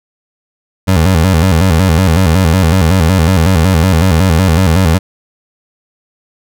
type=tone with vibrato; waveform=25% pulse; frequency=87.31 Hz; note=F2; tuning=in tune; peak=-3 dBFS; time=0.87-4.99 s; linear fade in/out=20 ms; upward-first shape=square; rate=5.4 Hz; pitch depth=140 cents each way; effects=none